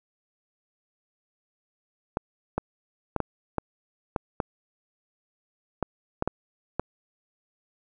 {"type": "clicks", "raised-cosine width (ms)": 1, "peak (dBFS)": -11, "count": 11, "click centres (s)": [2.171, 2.58, 3.163, 3.203, 3.583, 4.162, 4.402, 5.827, 6.224, 6.276, 6.796], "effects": []}